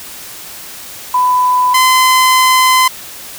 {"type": "tone pair in turn", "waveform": ["sine", "sawtooth"], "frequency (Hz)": [999, 1026.5], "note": ["B5", "C6"], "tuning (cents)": [20, -33], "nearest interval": "unison", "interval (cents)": 47, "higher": "second", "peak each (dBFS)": [-8, -3], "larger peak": "second", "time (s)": [[1.14, 1.74], [1.74, 2.88]], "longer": "second", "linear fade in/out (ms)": 5, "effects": ["white hiss -30 dBFS RMS until 3.38 s"]}